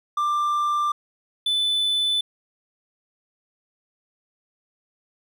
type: tone pair in turn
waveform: triangle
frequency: 1185 / 3502 Hz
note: D6 / A7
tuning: +15 / -9 cents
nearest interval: octave + perfect fifth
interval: 1876 cents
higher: second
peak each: -18 dBFS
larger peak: neither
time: 0.17-0.92 / 1.46-2.21 s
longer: neither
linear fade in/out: 5 ms
effects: none